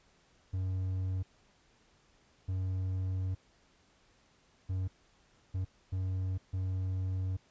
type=tone bursts at uneven times; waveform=triangle; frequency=93.5 Hz; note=F#2; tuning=19 cents sharp; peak=-29 dBFS; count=6; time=0.53-1.23 / 2.48-3.35 / 4.69-4.88 / 5.54-5.65 / 5.92-6.38 / 6.53-7.37 s; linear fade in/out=10 ms; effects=pink hiss -67 dBFS RMS until 7.5 s + resampled to 16000 Hz